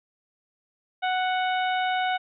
harmonic tone, 740 Hz, F#5, in tune, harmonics 1 / 2 / 3 / 4 / 5, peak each -24 / -30 / -34 / -36 / -38 dBFS, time 1.02-2.18 s, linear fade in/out 20 ms, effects none

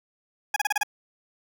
20% pulse tone bursts, 830 Hz, G#5, 1 cent flat, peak -16 dBFS, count 6, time 0.54-0.833 s, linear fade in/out 5 ms, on 23 ms, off 31 ms, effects none

